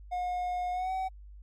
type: tone with pitch glide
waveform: triangle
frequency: 720 to 756.2 Hz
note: F#5 to F#5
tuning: -47 to +38 cents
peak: -28 dBFS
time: 0.11-1.09 s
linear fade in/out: 20 ms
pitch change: +85 cents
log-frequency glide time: 0.72-0.92 s
effects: added 50 Hz sine -46 dBFS peak until 1.42 s + AAC 64 kbps